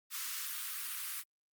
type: high-pass noise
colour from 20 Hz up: white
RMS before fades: -40 dBFS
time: 0.1-1.24 s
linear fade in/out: 50 ms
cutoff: 1100 Hz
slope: 48 dB/octave
effects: Opus 48 kbps